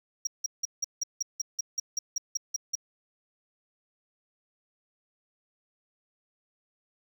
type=tone bursts; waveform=triangle; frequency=5660 Hz; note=F8; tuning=22 cents sharp; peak=-25 dBFS; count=14; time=0.25-2.754 s; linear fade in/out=5 ms; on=21 ms; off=170 ms; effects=none